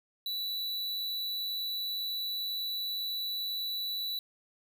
square tone, 3951 Hz, B7, in tune, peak -33 dBFS, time 0.26-4.19 s, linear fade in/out 2 ms, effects none

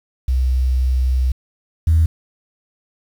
sine tone pair in turn, 64 / 80.63 Hz, C2 / E2, -38 / -38 cents, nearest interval major third, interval 400 cents, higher second, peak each -13 / -9 dBFS, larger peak second, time 0.28-1.32 / 1.87-2.06 s, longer first, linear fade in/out 5 ms, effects tanh soft clip ceiling -6 dBFS + 7-bit

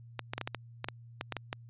clicks, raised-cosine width 0.3 ms, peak -18 dBFS, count 12, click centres 0.193 / 0.335 / 0.38 / 0.413 / 0.475 / 0.547 / 0.844 / 0.886 / 1.211 / 1.323 / 1.367 / 1.529 s, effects added 117 Hz sine -49 dBFS peak until 1.69 s + resampled to 8000 Hz

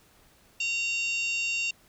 harmonic tone, 920 Hz, A#5, 23 cents flat, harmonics 3 / 4 / 5 / 6 / 7 / 8, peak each -27 / -41 / -40 / -42 / -45 / -39 dBFS, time 0.6-1.71 s, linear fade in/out 5 ms, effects pink hiss -60 dBFS RMS until 1.88 s

